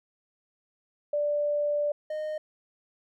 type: tone pair in turn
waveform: sine / triangle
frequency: 587.3 / 615.3 Hz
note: D5 / D#5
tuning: 0 / -19 cents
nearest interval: minor second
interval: 81 cents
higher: second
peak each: -24 / -28 dBFS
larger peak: first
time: 1.13-1.92 / 2.1-2.38 s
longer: first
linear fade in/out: 5 ms
effects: none